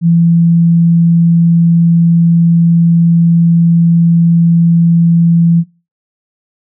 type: tone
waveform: sine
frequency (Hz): 168.4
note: E3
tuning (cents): +37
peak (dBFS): -5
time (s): 0.01-5.64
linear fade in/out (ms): 50
effects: noise-tail reverb RT60 0.3 s tail -19 dB re dry